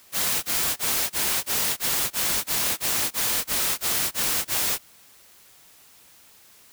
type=noise bursts; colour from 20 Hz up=white; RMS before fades=-24 dBFS; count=14; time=0.12-4.785 s; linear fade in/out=50 ms; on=310 ms; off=25 ms; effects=white hiss -53 dBFS RMS until 6.72 s